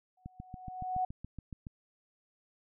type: tone with exponential growth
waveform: sine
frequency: 740 Hz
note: F#5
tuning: in tune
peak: -27 dBFS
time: 0.17-1.05 s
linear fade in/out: 5 ms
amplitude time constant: 190 ms
type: click train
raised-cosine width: 5 ms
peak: -30 dBFS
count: 11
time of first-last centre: 0.26-1.668 s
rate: 7.1 Hz
effects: none